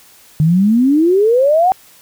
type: exponential sweep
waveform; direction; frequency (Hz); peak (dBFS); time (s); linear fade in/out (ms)
sine; up; 149.2 to 773; -8; 0.4-1.72; 0
effects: white hiss -45 dBFS RMS until 2.01 s